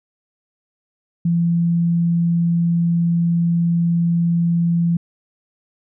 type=tone; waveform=sine; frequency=169.8 Hz; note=F3; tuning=48 cents flat; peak=-14 dBFS; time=1.25-4.97 s; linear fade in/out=5 ms; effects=none